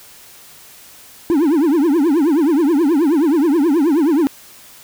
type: tone with vibrato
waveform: triangle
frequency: 307.8 Hz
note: D#4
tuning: 19 cents flat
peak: -9 dBFS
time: 1.3-4.27 s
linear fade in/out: 0 ms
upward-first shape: triangle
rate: 9.4 Hz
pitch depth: 280 cents each way
effects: white hiss -42 dBFS RMS until 4.83 s